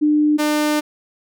sine / sawtooth tone pair in turn, 300 / 300 Hz, D4 / D4, +37 / +37 cents, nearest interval unison, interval 0 cents, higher neither, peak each -12 dBFS, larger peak neither, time 0.01-0.38 / 0.38-0.81 s, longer second, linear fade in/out 20 ms, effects none

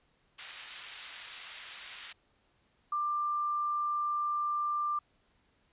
pink high-pass noise, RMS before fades -43 dBFS, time 0.38-2.13 s, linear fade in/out 10 ms, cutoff 1900 Hz, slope 12 dB/octave
sine tone, 1187 Hz, D6, 18 cents sharp, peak -29 dBFS, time 2.92-4.99 s, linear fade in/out 5 ms
effects pink hiss -71 dBFS RMS until 5.72 s + resampled to 8000 Hz

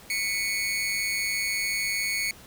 sawtooth tone with amplitude modulation, 2213 Hz, C#7, 3 cents flat, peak -19 dBFS, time 0.1-2.31 s, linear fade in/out 2 ms, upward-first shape sine, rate 208 Hz, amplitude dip 70%, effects pink hiss -49 dBFS RMS until 2.46 s

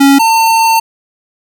square tone pair in turn, 277.2 / 901.7 Hz, C#4 / A5, 0 / +42 cents, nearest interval octave + minor sixth, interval 2042 cents, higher second, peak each -4 / -7 dBFS, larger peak first, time 0-0.19 / 0.19-0.8 s, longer second, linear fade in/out 10 ms, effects none

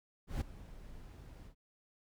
brown noise with ADSR envelope, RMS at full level -34 dBFS, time 0.27-1.55 s, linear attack 140 ms, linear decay 11 ms, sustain -17 dB, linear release 89 ms, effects none

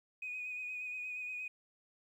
sine tone with vibrato, 2489 Hz, D#7, in tune, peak -38 dBFS, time 0.22-1.48 s, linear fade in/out 5 ms, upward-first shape sine, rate 8.5 Hz, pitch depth 26 cents each way, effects tanh soft clip ceiling -34 dBFS + 12-bit

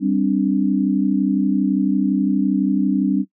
sine chord, G suspended fourth, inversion none, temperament equal, 196 / 261.6 / 293.7 Hz, G3 / C4 / D4, 0 / 0 / 0 cents, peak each -19 / -20 / -19 dBFS, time 0-3.25 s, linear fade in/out 50 ms, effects noise-tail reverb RT60 0.1 s tail -19 dB re dry

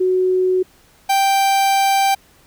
sine / 45% pulse tone pair in turn, 370 / 784 Hz, F#4 / G5, 0 / 0 cents, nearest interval octave + minor second, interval 1300 cents, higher second, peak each -13 dBFS, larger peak neither, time 0-0.63 / 1.09-2.15 s, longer second, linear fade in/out 10 ms, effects pink hiss -52 dBFS RMS until 2.46 s

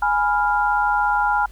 sine chord, F diminished, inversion first, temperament equal, 830.6 / 987.8 / 1396.9 Hz, Ab5 / Cb6 / F6, 0 / 0 / 0 cents, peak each -19 / -23 / -21 dBFS, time 0.02-1.46 s, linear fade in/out 5 ms, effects added 50 Hz sine -38 dBFS peak until 1.51 s + pink hiss -53 dBFS RMS until 1.51 s

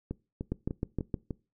two click trains, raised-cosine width 3 ms, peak -17 / -21 dBFS, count 5 / 5, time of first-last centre 0.52-1.142 / 0.11-1.308 s, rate 6.43 / 3.34 Hz, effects noise-tail reverb RT60 0.3 s tail -22 dB re dry

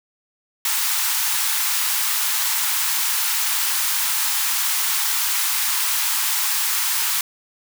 white high-pass noise, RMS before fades -21 dBFS, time 0.65-7.21 s, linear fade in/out 2 ms, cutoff 810 Hz, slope 96 dB/octave, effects none

